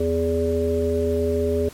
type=harmonic tone; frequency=82.9 Hz; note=E2; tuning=10 cents sharp; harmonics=1 / 3 / 5 / 7; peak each=-25 / -27 / -21 / -27 dBFS; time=0-1.69 s; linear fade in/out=5 ms; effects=pink hiss -44 dBFS RMS until 1.73 s + MP3 64 kbps